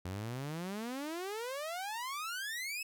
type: exponential sweep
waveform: sawtooth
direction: up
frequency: 87.31 to 2640 Hz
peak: -34 dBFS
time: 0.05-2.83 s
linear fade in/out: 5 ms
effects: none